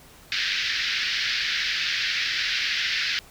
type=band-pass noise; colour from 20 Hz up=pink; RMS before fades=-26 dBFS; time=0.32-3.19 s; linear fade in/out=0 ms; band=1600 to 5200 Hz; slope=48 dB/octave; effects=pink hiss -50 dBFS RMS until 3.3 s